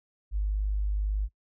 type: tone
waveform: sine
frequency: 50.9 Hz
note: G#1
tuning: 34 cents flat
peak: -25 dBFS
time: 0.31-1.29 s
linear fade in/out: 50 ms
effects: noise-tail reverb RT60 0.1 s tail -24 dB re dry